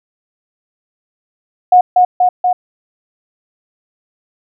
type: tone with echo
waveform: sine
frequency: 726 Hz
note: F#5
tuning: 33 cents flat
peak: -3 dBFS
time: 1.72-1.81 s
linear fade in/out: 5 ms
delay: 240 ms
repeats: 3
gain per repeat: -2 dB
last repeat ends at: 2.53 s
effects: none